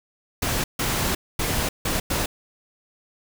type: noise bursts at uneven times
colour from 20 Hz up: pink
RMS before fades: -24 dBFS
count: 5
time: 0.42-0.64 / 0.79-1.15 / 1.39-1.69 / 1.85-2 / 2.1-2.26 s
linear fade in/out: 5 ms
effects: none